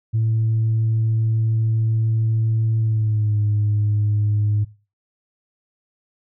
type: tone with pitch glide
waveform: sine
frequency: 111.6 to 104.73 Hz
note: A2 to G#2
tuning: +25 to +15 cents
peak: -15 dBFS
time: 0.13-4.65 s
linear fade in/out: 20 ms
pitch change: -110 cents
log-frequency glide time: 2.79-3.39 s
effects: noise-tail reverb RT60 0.3 s tail -17 dB re dry + tanh soft clip ceiling -13 dBFS